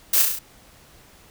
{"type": "noise with echo", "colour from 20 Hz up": "blue", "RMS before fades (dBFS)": -18, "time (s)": [0.13, 0.22], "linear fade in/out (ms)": 5, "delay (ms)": 34, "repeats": 5, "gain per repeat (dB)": -3, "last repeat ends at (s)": 0.39, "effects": ["pink hiss -51 dBFS RMS until 1.3 s"]}